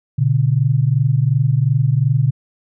sine tone pair together, 120.33 / 143.1 Hz, B2 / D3, -45 / -45 cents, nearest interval minor third, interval 300 cents, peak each -15 dBFS, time 0.18-2.31 s, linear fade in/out 10 ms, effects none

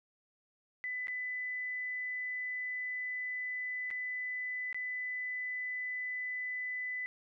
sine tone with dropouts, 2000 Hz, B6, 21 cents sharp, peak -35 dBFS, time 0.84-7.06 s, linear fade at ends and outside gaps 0 ms, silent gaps 1.071-1.082 / 3.904-3.911 / 4.728-4.745 s, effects none

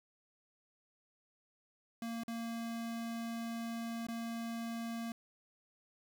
square tone with dropouts, 230.6 Hz, A#3, 19 cents flat, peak -39 dBFS, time 2.02-5.12 s, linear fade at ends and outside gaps 2 ms, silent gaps 2.235-2.28 / 4.068-4.085 s, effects 12-bit

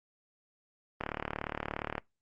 click train, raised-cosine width 0.5 ms, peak -18 dBFS, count 37, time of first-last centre 1.01-1.98 s, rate 37.1 Hz, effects noise-tail reverb RT60 0.2 s tail -24 dB re dry + Opus 32 kbps

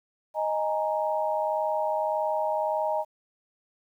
sine chord, D# suspended fourth, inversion none, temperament equal, 622.3 / 830.6 / 932.3 Hz, D#5 / G#5 / A#5, 0 / 0 / 0 cents, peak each -27 / -30 / -30 dBFS, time 0.34-3.05 s, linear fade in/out 50 ms, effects 10-bit

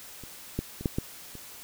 clicks, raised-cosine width 3 ms, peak -30 / -15 / -25 / -12 / -14 / -30 dBFS, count 6, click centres 0.237 / 0.59 / 0.81 / 0.858 / 0.985 / 1.353 s, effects white hiss -46 dBFS RMS until 1.63 s

